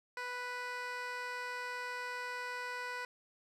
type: tone with band-pass filter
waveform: 15% pulse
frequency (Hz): 493.9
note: B4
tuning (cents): 0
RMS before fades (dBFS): -41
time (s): 0.17-3.05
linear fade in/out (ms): 2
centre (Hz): 1900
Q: 0.64
effects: none